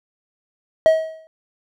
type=tone with exponential decay; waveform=triangle; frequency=639 Hz; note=D#5; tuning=46 cents sharp; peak=-5 dBFS; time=0.86-1.27 s; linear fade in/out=0 ms; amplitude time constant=87 ms; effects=none